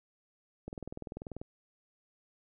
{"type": "click train", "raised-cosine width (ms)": 2, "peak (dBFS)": -27, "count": 16, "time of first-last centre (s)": [0.68, 1.415], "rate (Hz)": 20.4, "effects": []}